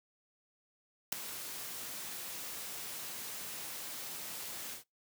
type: noise with ADSR envelope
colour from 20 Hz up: white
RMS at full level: -28 dBFS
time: 1.12-4.84 s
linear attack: 6 ms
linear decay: 4 ms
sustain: -15 dB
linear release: 120 ms
effects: noise-tail reverb RT60 0.2 s tail -25 dB re dry + high-pass 100 Hz 12 dB/octave